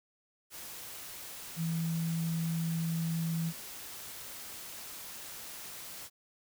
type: tone in noise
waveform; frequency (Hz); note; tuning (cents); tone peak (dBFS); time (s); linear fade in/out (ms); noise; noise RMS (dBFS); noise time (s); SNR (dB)
sine; 164.81; E3; 0; -30; 1.56-3.53; 50; white; -45; 0.5-6.1; +12
effects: none